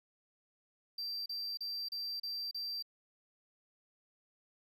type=tone bursts; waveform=triangle; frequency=4699 Hz; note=D8; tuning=in tune; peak=-36 dBFS; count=6; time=0.98-2.825 s; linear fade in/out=5 ms; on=280 ms; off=33 ms; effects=none